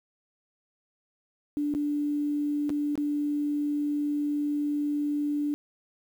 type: tone with dropouts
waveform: sine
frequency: 292.9 Hz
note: D4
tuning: 5 cents flat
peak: -25 dBFS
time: 1.57-5.54 s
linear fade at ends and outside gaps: 0 ms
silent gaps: 1.739-1.749 / 2.694-2.702 / 2.955-2.977 s
effects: 9-bit